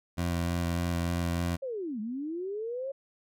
20% pulse tone with vibrato, 86 Hz, F2, 26 cents flat, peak -23 dBFS, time 0.17-1.57 s, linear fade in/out 20 ms, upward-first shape square, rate 3.3 Hz, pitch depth 11 cents each way
sine linear two-way sweep, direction down then up, 554.4 to 204.5 to 554.4 Hz, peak -32 dBFS, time 1.62-2.92 s, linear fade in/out 10 ms, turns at 2 s
effects none

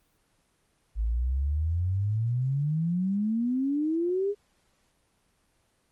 sine exponential sweep, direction up, 51.91 to 416.6 Hz, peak -24 dBFS, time 0.95-4.35 s, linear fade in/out 50 ms, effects pink hiss -69 dBFS RMS until 5.91 s + Opus 24 kbps

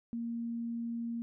sine tone, 233.1 Hz, A#3, in tune, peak -34 dBFS, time 0.13-1.22 s, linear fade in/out 0 ms, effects none

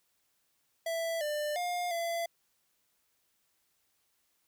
square tone with pitch steps, 662 / 596 / 709 / 677 Hz, E5 / D5 / F5 / E5, +7 / +25 / +26 / +46 cents, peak -32 dBFS, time 0.86-2.26 s, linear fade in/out 5 ms, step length 350 ms, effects white hiss -75 dBFS RMS until 4.47 s

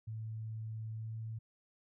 sine tone with pitch glide, 110.4 to 111.55 Hz, A2 to A2, +6 to +24 cents, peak -39 dBFS, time 0.07-1.39 s, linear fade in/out 10 ms, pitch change +18 cents, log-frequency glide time 0.91-1.18 s, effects none

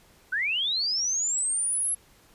sine linear sweep, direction up, 1456 to 11175 Hz, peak -24 dBFS, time 0.32-1.95 s, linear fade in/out 10 ms, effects pink hiss -58 dBFS RMS until 2.34 s + resampled to 32000 Hz

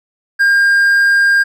triangle tone, 1607 Hz, G6, 43 cents sharp, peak -6 dBFS, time 0.39-1.44 s, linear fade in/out 20 ms, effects none

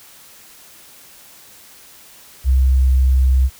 sine tone, 65.1 Hz, C2, 8 cents flat, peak -10 dBFS, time 2.44-3.5 s, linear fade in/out 50 ms, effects white hiss -44 dBFS RMS until 3.59 s

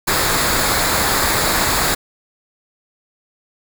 pink noise with comb filter, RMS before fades -17 dBFS, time 0.07-1.95 s, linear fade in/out 10 ms, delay 0.34 ms, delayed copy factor -0.55, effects none

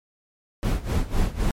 brown noise with tremolo, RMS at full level -20 dBFS, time 0.63-1.51 s, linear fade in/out 0 ms, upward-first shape sine, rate 3.9 Hz, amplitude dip 85%, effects MP3 64 kbps

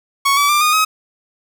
sawtooth tone with pitch steps, 1110 / 1147.8 / 1186.9 / 1227.4 / 1269.2 Hz, C#6 / D6 / D6 / D#6 / D#6, +2 / -40 / +18 / -24 / +34 cents, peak -8 dBFS, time 0.25-0.85 s, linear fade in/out 10 ms, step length 120 ms, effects none

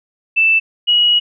sine tone pair in turn, 2649 / 2907 Hz, E7 / F#7, +8 / -31 cents, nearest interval major second, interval 161 cents, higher second, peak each -9 dBFS, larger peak neither, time 0.36-0.6 / 0.87-1.2 s, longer second, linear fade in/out 20 ms, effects none

